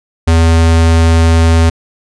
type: tone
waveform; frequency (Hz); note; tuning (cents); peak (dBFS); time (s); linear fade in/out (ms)
square; 82.3; E2; -2; -6; 0.27-1.7; 10
effects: resampled to 22050 Hz